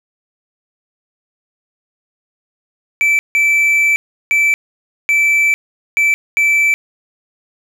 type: tone bursts at uneven times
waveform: triangle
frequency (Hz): 2322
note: D7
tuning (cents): -20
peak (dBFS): -8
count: 6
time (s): 3.01-3.19 / 3.35-3.96 / 4.31-4.54 / 5.09-5.54 / 5.97-6.14 / 6.37-6.74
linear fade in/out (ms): 0
effects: none